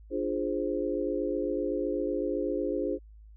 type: chord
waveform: sine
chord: D half-diminished seventh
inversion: none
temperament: equal with one note detuned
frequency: 293.7 / 347.4 / 415.3 / 523.3 Hz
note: D4 / F4 / Ab4 / C5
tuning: 0 / -9 / 0 / 0 cents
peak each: -33 dBFS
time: 0.1-2.99 s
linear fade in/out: 50 ms
effects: added 53 Hz sine -48 dBFS peak until 3.36 s